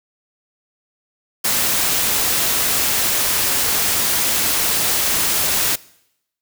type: noise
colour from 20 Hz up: white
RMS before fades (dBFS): -18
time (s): 1.44-5.76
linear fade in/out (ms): 10
effects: noise-tail reverb RT60 0.8 s tail -22 dB re dry

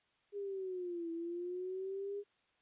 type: linear two-way sweep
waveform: sine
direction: down then up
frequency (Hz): 409.8 to 330.1 to 409.8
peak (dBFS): -38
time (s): 0.32-2.24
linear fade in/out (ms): 50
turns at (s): 1.11
effects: white hiss -75 dBFS RMS until 2.61 s + resampled to 8000 Hz

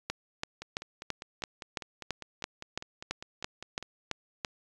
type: two click trains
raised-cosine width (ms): 0.2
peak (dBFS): -23 / -14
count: 17 / 14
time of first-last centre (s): 0.62-3.826 / 0.1-4.448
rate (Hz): 4.99 / 2.99
effects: resampled to 24000 Hz

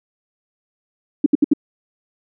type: tone bursts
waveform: sine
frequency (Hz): 290.2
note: D4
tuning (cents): -21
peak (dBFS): -8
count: 4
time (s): 1.24-1.535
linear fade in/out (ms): 5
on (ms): 22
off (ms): 69
effects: none

